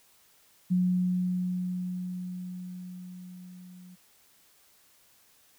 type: tone with level ramp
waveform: sine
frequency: 181.3 Hz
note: F#3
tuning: 35 cents flat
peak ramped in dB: -21 to -47 dBFS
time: 0.7-3.96 s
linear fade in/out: 20 ms
effects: white hiss -62 dBFS RMS until 5.58 s